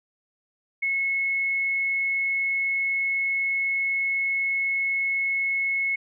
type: tone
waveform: sine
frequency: 2186 Hz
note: C#7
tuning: 25 cents flat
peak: -22 dBFS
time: 0.82-5.96 s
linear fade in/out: 10 ms
effects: none